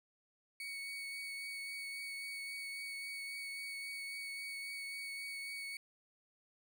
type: tone with vibrato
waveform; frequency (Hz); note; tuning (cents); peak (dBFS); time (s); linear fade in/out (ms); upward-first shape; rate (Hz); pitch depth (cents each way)
35% pulse; 2230; C#7; +10; -40; 0.6-5.77; 2; triangle; 3.7; 14
effects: none